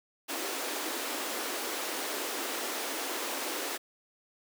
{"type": "high-pass noise", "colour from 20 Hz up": "pink", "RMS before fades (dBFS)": -35, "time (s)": [0.28, 3.78], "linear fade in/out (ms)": 20, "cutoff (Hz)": 270, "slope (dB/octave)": 48, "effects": []}